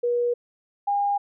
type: tone pair in turn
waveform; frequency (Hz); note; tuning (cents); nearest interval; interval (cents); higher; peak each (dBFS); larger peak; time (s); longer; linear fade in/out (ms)
sine; 481.6 / 810; B4 / G#5; -44 / -43; major sixth; 901; second; -20; neither; 0.03-0.34 / 0.87-1.18; neither; 10
effects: none